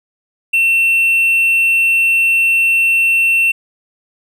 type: tone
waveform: triangle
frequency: 2700 Hz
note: E7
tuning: 41 cents sharp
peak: -8 dBFS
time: 0.53-3.52 s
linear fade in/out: 10 ms
effects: none